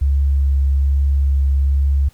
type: tone with vibrato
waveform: sine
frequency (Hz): 69.1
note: C#2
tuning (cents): -5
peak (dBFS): -12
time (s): 0.01-2.09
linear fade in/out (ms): 10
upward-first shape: triangle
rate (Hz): 1.2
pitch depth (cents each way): 14
effects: pink hiss -53 dBFS RMS until 2.13 s